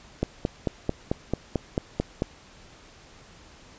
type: click train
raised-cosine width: 2 ms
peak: -10 dBFS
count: 10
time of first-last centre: 0.23-2.221 s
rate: 4.52 Hz
effects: pink hiss -51 dBFS RMS until 3.78 s + resampled to 16000 Hz